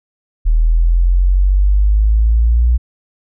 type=exponential sweep; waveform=sine; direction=up; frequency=39 to 60.5 Hz; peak=-8 dBFS; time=0.45-2.78 s; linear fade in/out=20 ms; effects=none